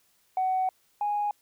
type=tone pair in turn; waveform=sine; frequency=750 / 827 Hz; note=F#5 / G#5; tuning=+23 / -8 cents; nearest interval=major second; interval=169 cents; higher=second; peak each=-22 / -24 dBFS; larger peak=first; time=0.37-0.69 / 1.01-1.31 s; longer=first; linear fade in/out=2 ms; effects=tanh soft clip ceiling -20 dBFS + white hiss -67 dBFS RMS until 1.41 s